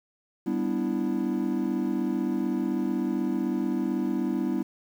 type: chord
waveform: triangle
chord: E minor seventh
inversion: first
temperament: equal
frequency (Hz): 196 / 246.9 / 293.7 / 329.6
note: G3 / B3 / D4 / E4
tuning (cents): 0 / 0 / 0 / 0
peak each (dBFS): -29 / -27 / -29 / -28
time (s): 0.46-4.63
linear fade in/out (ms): 10
effects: tanh soft clip ceiling -13 dBFS + 9-bit